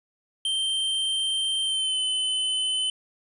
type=tone with pitch glide; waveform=square; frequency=3136 to 3038 Hz; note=G7 to F#7; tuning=0 to +45 cents; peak=-24 dBFS; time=0.45-2.9 s; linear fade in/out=2 ms; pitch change=-55 cents; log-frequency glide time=1.64-1.99 s; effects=resampled to 24000 Hz